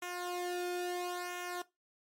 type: tone with flanger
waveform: sawtooth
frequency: 355.9 Hz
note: F4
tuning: 33 cents sharp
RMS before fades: -38 dBFS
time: 0.02-1.62 s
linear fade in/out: 5 ms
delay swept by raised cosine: 0.22 to 1.02 ms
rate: 0.74 Hz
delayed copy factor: -0.75
effects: noise-tail reverb RT60 0.2 s tail -18 dB re dry + MP3 64 kbps